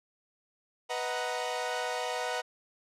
sawtooth chord, B major seventh, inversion none, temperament equal with one note detuned, 493.9 / 626.9 / 740 / 932.3 Hz, B4 / D#5 / F#5 / A#5, 0 / +13 / 0 / 0 cents, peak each -32 / -34 / -32 / -35 dBFS, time 0.89-2.42 s, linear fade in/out 20 ms, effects low-pass 8000 Hz 12 dB/octave

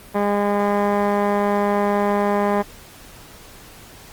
15% pulse tone with low-pass filter, 203.9 Hz, G#3, 32 cents flat, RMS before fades -19 dBFS, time 0.14-2.63 s, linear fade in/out 20 ms, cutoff 1300 Hz, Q 2.5, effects pink hiss -43 dBFS RMS until 4.12 s + Opus 32 kbps

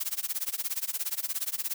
blue noise with tremolo, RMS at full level -29 dBFS, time 0-1.74 s, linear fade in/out 10 ms, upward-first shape sine, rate 17 Hz, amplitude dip 95%, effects none

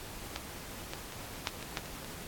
clicks, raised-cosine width 0.2 ms, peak -18 / -20 / -26 / -30 / -12 / -24 / -15 / -29 / -26 dBFS, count 9, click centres 0.361 / 0.935 / 1.123 / 1.358 / 1.472 / 1.627 / 1.772 / 1.858 / 2.046 s, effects pink hiss -45 dBFS RMS until 2.27 s + AAC 64 kbps

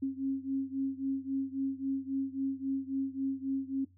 sine beating tone pair, 268.5 / 272.2 Hz, C4 / C#4, +45 / -31 cents, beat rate 3.7 Hz, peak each -33 / -35 dBFS, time 0.02-3.85 s, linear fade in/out 10 ms, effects noise-tail reverb RT60 0.2 s tail -17 dB re dry + added 92 Hz sine -59 dBFS peak until 3.97 s

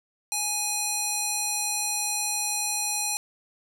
square tone with band-pass filter, 830.6 Hz, G#5, in tune, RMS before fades -28 dBFS, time 0.32-3.17 s, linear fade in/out 0 ms, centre 8400 Hz, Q 1.4, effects none

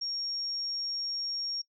sine tone, 5560 Hz, F8, 9 cents flat, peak -31 dBFS, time 0.01-1.62 s, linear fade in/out 10 ms, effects noise-tail reverb RT60 0.1 s tail -25 dB re dry

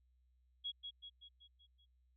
sine tone with echo, 3322 Hz, G#7, in tune, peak -39 dBFS, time 0.64-0.72 s, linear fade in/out 20 ms, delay 190 ms, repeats 6, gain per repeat -5 dB, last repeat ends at 1.86 s, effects added 62 Hz sine -70 dBFS peak until 2.16 s

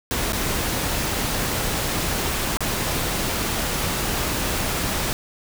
pink noise with dropouts, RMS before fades -24 dBFS, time 0.11-5.13 s, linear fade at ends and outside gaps 0 ms, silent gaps 0.322-0.332 / 2.571-2.606 s, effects none

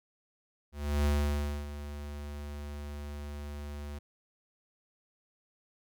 square tone with ADSR envelope, 72.9 Hz, D2, 12 cents flat, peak -25 dBFS, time 0.72-3.99 s, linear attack 330 ms, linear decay 610 ms, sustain -14 dB, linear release 10 ms, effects none

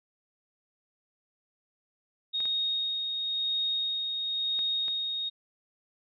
sine tone with tremolo, 3729 Hz, A#7, in tune, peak -26 dBFS, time 2.33-5.3 s, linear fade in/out 20 ms, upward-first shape sine, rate 0.97 Hz, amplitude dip 35%
clicks, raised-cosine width 0.3 ms, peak -28 dBFS, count 4, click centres 2.404 / 2.455 / 4.591 / 4.882 s
effects none

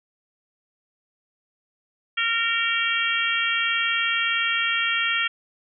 harmonic tone, 460.7 Hz, A#4, 20 cents flat, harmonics 3 / 4 / 5 / 6 / 7, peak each -27 / -27 / -27 / -27 / -27 dBFS, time 2.17-5.28 s, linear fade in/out 10 ms, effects none

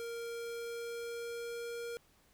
square tone with pitch glide, 466.2 to 470.3 Hz, A#4 to A#4, 0 to +15 cents, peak -40 dBFS, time 0-1.97 s, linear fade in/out 0 ms, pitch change +15 cents, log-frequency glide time 0.19-1.71 s, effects pink hiss -68 dBFS RMS until 2.33 s

